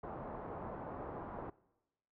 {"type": "low-pass noise", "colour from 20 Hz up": "white", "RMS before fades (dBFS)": -45, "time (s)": [0.03, 1.5], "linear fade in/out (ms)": 5, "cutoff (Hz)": 1000, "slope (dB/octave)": 24, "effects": ["noise-tail reverb RT60 1.0 s tail -22 dB re dry"]}